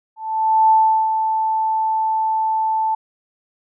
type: tone with ADSR envelope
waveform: sine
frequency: 880 Hz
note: A5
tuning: in tune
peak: -9 dBFS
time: 0.16-2.95 s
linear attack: 540 ms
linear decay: 380 ms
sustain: -7 dB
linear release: 6 ms
effects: none